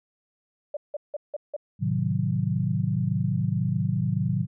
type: tone bursts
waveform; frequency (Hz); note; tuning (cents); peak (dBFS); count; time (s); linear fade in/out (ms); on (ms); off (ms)
sine; 587.3; D5; 0; -27; 5; 0.74-1.565; 5; 29; 170
type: chord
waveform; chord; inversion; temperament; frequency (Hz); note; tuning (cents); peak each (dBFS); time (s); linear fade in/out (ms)
sine; A diminished seventh; none; equal with one note detuned; 108.99 / 130.81 / 155.56 / 185; A2 / C3 / Eb3 / Gb3; -16 / 0 / 0 / 0; -28; 1.79-4.47; 50
effects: none